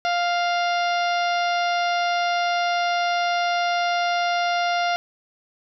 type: harmonic tone with a mistuned harmonic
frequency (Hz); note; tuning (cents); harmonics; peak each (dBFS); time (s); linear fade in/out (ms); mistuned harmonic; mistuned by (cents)
699; F5; +1; 1 / 2 / 3 / 4 / 5 / 6 / 7 / 8; -21 / -27 / -31 / -33 / -35 / -37 / -38 / -39; 0.05-4.96; 0; 5; +19
effects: none